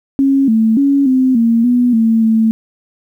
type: tone with pitch steps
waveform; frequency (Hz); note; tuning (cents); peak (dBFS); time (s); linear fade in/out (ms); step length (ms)
sine; 273 / 222.2 / 279 / 259.1 / 230.2 / 245.1 / 225.3 / 222.6; C#4 / A3 / C#4 / C4 / A#3 / B3 / A3 / A3; -26 / +17 / +11 / -17 / -22 / -13 / +41 / +20; -8; 0.19-2.51; 0; 290
effects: 8-bit